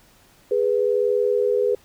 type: tone pair together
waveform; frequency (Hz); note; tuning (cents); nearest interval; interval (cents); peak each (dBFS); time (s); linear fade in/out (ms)
sine; 412.8 / 493.6; G#4 / B4; -10 / -1; minor third; 309; -20; 0.51-1.75; 5
effects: pink hiss -55 dBFS RMS until 1.84 s